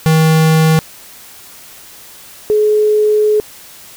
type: tone pair in turn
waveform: square / sine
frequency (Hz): 159 / 424.5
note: D#3 / G#4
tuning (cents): +38 / +38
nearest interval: octave + perfect fourth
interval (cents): 1700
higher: second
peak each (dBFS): -8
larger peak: neither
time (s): 0.06-0.79 / 2.5-3.4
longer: second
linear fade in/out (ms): 0
effects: white hiss -37 dBFS RMS until 3.96 s